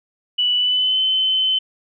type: tone with pitch glide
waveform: sine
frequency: 2960 to 3057 Hz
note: F#7 to G7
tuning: 0 to -44 cents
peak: -15 dBFS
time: 0.38-1.59 s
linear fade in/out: 10 ms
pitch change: +56 cents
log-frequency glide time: 0.56-1 s
effects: none

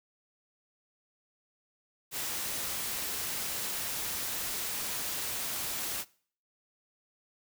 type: noise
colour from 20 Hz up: white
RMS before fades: -35 dBFS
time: 2.11-6.05 s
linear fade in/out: 50 ms
effects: noise-tail reverb RT60 0.5 s tail -22 dB re dry

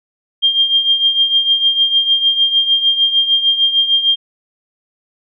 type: tone with tremolo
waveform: sine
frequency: 3202 Hz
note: G7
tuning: 36 cents sharp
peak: -7 dBFS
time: 0.42-4.16 s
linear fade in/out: 20 ms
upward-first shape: triangle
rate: 6.6 Hz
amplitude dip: 75%
effects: none

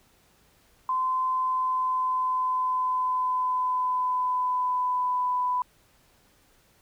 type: tone with pitch glide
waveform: sine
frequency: 1029 to 996.2 Hz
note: C6 to B5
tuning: -29 to +15 cents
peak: -23 dBFS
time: 0.89-5.62 s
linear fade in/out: 2 ms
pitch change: -56 cents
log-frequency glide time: 1.22-5.37 s
effects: pink hiss -62 dBFS RMS until 6.81 s

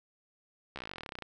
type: slowing click train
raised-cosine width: 0.3 ms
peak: -24 dBFS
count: 21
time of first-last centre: 0.76-1.223 s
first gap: 14 ms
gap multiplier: 1.05
effects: none

